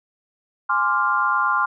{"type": "chord", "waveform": "sine", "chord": "D half-diminished seventh", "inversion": "second", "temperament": "equal", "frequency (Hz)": [830.6, 1046.5, 1174.7, 1396.9], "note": ["Ab5", "C6", "D6", "F6"], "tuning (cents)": [0, 0, 0, 0], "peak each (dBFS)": [-27, -21, -24, -21], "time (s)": [0.69, 1.66], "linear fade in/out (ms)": 10, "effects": []}